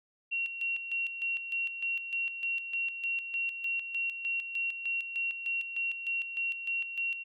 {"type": "tone with tremolo", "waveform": "sine", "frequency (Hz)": 2740, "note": "F7", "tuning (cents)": -34, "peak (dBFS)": -29, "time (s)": [0.31, 7.24], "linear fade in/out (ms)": 20, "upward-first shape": "square", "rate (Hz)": 3.3, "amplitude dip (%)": 60, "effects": []}